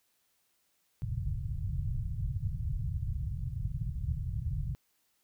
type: low-pass noise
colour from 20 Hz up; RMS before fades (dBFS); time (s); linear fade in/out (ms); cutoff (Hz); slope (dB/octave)
white; -34; 1.02-4.75; 0; 140; 48
effects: white hiss -74 dBFS RMS until 5.23 s